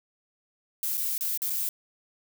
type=noise with dropouts; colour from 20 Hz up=violet; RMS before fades=-29 dBFS; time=0.83-1.69 s; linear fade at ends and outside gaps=1 ms; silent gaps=0.972-0.977 / 1.18-1.209 / 1.375-1.419 / 1.498-1.502 s; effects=none